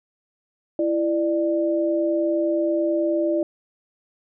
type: tone pair together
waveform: sine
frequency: 333.9 / 595 Hz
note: E4 / D5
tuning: +22 / +22 cents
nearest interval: minor seventh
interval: 1000 cents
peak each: -21 / -22 dBFS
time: 0.79-3.43 s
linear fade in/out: 2 ms
effects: none